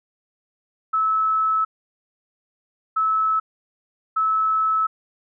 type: tone bursts at uneven times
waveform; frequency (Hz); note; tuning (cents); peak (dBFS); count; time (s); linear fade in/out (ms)
sine; 1301; E6; -23; -17; 3; 0.93-1.65 / 2.96-3.4 / 4.16-4.87; 10
effects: none